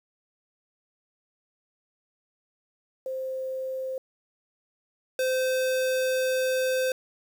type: tone pair in turn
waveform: sine / square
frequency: 523.3 / 516.4 Hz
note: C5 / C5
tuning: 0 / -23 cents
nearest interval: unison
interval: 23 cents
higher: first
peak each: -29 / -24 dBFS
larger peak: second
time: 3.06-3.98 / 5.19-6.92 s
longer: second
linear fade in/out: 2 ms
effects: 9-bit